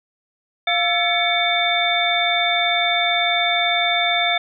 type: tone cluster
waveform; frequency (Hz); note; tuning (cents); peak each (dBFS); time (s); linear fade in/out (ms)
sine; 699 / 1331 / 1722 / 2242 / 3569; F5 / E6 / A6 / C#7 / A7; +1 / +16 / -38 / +19 / +24; -21 / -28 / -28 / -21 / -21; 0.67-4.38; 5
effects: none